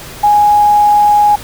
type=tone with quantisation; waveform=sine; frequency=830.6 Hz; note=G#5; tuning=in tune; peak=-5 dBFS; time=0.23-1.36 s; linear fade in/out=10 ms; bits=5; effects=pink hiss -30 dBFS RMS until 1.43 s